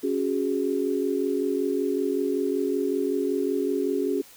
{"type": "chord", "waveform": "sine", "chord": "C# suspended fourth", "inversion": "none", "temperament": "equal", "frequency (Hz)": [277.2, 370, 415.3], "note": ["C#4", "F#4", "G#4"], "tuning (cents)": [0, 0, 0], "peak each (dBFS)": -27, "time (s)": [0.03, 4.22], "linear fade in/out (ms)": 10, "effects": ["white hiss -50 dBFS RMS until 4.36 s"]}